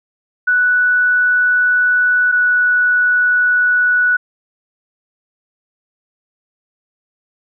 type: tone pair in turn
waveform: sine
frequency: 1480 / 1474.6 Hz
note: F#6 / F#6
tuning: 0 / -6 cents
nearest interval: unison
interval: 6 cents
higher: first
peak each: -10 dBFS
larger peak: neither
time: 0.47-2.32 / 2.32-4.17 s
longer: neither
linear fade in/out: 10 ms
effects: none